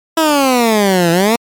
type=exponential two-way sweep; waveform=15% pulse; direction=down then up; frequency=329.3 to 164.81 to 240.1 Hz; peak=-3 dBFS; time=0.17-1.36 s; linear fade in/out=5 ms; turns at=1.11 s; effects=MP3 96 kbps